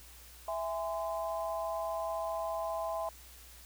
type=chord; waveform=sine; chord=E augmented; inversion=none; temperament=just; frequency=659.3 / 824.1 / 1030.1 Hz; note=E5 / G#5 / B#5; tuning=0 / -14 / -27 cents; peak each=-35 / -40 / -39 dBFS; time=0.48-3.09 s; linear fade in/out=2 ms; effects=added 60 Hz sine -55 dBFS peak until 3.65 s + white hiss -55 dBFS RMS until 3.65 s